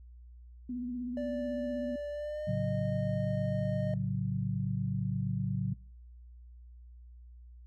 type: tone with vibrato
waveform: sine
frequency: 246.3 Hz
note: B3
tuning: 5 cents flat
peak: -34 dBFS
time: 0.69-1.96 s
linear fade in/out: 5 ms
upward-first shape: triangle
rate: 16 Hz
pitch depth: 53 cents each way
type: tone with pitch glide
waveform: triangle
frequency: 585 to 614.4 Hz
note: D5 to D#5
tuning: -7 to -22 cents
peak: -33 dBFS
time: 1.17-3.94 s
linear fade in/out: 2 ms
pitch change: +85 cents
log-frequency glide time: 2.1-2.56 s
type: chord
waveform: sine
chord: F# minor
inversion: first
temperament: equal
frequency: 110 / 138.59 / 185 Hz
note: A2 / C#3 / F#3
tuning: 0 / 0 / 0 cents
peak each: -34 dBFS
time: 2.47-5.74 s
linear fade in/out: 10 ms
effects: noise-tail reverb RT60 0.5 s tail -24 dB re dry + added 60 Hz sine -49 dBFS peak until 7.66 s